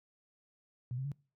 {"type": "tone with pitch steps", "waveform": "sine", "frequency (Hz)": [123.47, 132.33, 141.83], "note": ["B2", "C3", "C#3"], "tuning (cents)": [0, 20, 40], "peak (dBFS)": -34, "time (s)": [0.91, 1.117], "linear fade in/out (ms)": 0, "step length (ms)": 69, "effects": ["noise-tail reverb RT60 0.4 s tail -24 dB re dry", "high-pass 80 Hz 12 dB/octave"]}